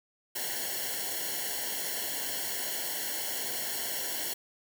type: noise with comb filter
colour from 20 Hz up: white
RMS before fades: -34 dBFS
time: 0.35-4.34 s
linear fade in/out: 10 ms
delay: 0.81 ms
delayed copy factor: -0.95
effects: none